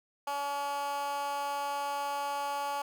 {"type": "tone with high-pass filter", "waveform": "15% pulse", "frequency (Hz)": 283.8, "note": "C#4", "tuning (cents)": 41, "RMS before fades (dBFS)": -34, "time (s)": [0.27, 2.82], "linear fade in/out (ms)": 5, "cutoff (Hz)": 810, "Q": 2.6, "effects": []}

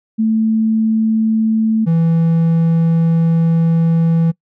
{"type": "tone pair in turn", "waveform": ["sine", "triangle"], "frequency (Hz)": [220.9, 165.1], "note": ["A3", "E3"], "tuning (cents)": [7, 3], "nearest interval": "perfect fourth", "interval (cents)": 504, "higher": "first", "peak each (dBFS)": [-11, -8], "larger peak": "second", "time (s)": [[0.18, 1.86], [1.86, 4.32]], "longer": "second", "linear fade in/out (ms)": 20, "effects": ["noise-tail reverb RT60 0.1 s tail -24 dB re dry"]}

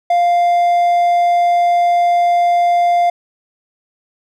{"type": "tone", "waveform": "triangle", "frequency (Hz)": 698.5, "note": "F5", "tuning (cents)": 0, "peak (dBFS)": -8, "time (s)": [0.1, 3.1], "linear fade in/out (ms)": 5, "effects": []}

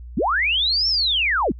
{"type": "linear two-way sweep", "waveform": "sine", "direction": "up then down", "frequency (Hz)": [148, 5490, 148], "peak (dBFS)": -17, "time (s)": [0.17, 1.52], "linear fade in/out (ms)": 5, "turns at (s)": 0.88, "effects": ["added 60 Hz sine -34 dBFS peak until 1.59 s"]}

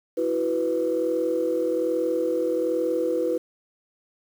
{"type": "chord", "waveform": "sine", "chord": "E suspended second", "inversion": "none", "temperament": "just", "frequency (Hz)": [329.6, 370.8, 494.4], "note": ["E4", "F#4", "B4"], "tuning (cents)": [0, 4, 2], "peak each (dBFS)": [-26, -28, -23], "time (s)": [0.17, 3.38], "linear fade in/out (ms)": 10, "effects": ["tanh soft clip ceiling -14 dBFS", "8-bit"]}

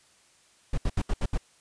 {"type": "noise bursts", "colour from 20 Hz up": "brown", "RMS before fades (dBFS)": -25, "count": 6, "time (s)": [0.73, 1.378], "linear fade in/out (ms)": 5, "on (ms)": 48, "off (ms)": 72, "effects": ["white hiss -61 dBFS RMS until 1.6 s", "resampled to 22050 Hz"]}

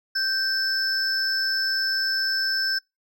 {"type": "tone pair together", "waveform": "triangle", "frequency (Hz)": [1565, 5264], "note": ["G6", "E8"], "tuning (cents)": [-3, -3], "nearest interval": "octave + major sixth", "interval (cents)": 2100, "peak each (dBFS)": -23, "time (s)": [0.15, 2.79], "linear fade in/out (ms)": 10, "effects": ["noise-tail reverb RT60 0.2 s tail -26 dB re dry"]}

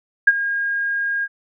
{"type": "tone with ADSR envelope", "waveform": "sine", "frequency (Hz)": 1624, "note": "G#6", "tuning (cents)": -39, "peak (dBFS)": -5, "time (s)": [0.27, 1.28], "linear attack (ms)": 8, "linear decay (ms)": 37, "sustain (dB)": -14, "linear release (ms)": 45, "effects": []}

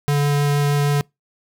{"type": "tone with vibrato", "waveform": "square", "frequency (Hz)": 144.3, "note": "D3", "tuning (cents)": -30, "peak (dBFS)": -16, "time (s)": [0.08, 1.01], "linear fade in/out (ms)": 0, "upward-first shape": "triangle", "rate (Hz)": 6.4, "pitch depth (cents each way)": 8, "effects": ["noise-tail reverb RT60 0.2 s tail -26 dB re dry"]}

